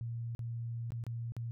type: tone with dropouts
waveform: sine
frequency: 116.7 Hz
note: A#2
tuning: 2 cents sharp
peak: -36 dBFS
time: 0.01-1.51 s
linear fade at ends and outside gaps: 0 ms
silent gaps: 0.35-0.392 / 0.905-0.92 / 1.039-1.066 / 1.321-1.366 s
effects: none